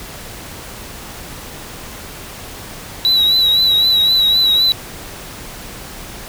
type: tone with vibrato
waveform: sine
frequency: 3912 Hz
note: B7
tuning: 17 cents flat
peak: -7 dBFS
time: 3.05-4.72 s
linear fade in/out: 0 ms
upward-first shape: triangle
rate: 3.9 Hz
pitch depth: 58 cents each way
effects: tanh soft clip ceiling -9 dBFS + pink hiss -32 dBFS RMS until 6.28 s